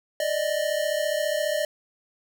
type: tone pair together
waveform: square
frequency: 590 / 624.7 Hz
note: D5 / D#5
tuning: +8 / +7 cents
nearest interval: minor second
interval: 99 cents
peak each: -27 dBFS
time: 0.2-1.65 s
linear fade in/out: 2 ms
effects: none